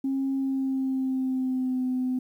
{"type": "tone with pitch glide", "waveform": "sine", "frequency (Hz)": [269.9, 254.8], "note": ["C#4", "C4"], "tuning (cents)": [-46, -46], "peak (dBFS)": -23, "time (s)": [0.04, 2.19], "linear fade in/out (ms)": 5, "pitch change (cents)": -100, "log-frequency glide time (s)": [0.34, 1.84], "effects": ["tanh soft clip ceiling -20 dBFS", "10-bit"]}